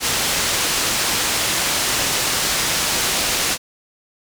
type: low-pass noise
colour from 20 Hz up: white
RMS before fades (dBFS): -20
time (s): 0-3.58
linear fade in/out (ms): 50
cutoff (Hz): 7700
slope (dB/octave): 12
effects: none